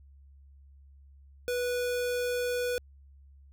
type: tone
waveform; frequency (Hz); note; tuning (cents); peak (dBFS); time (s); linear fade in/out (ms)
square; 490.8; B4; -11; -29; 1.48-2.78; 0
effects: added 69 Hz sine -52 dBFS peak until 3.52 s